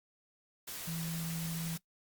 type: tone in noise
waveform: sine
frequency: 164.81 Hz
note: E3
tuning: in tune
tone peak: -36 dBFS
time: 0.87-1.77 s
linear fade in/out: 10 ms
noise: white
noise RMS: -43 dBFS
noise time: 0.67-1.78 s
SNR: +4 dB
effects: noise-tail reverb RT60 0.1 s tail -20 dB re dry + Opus 48 kbps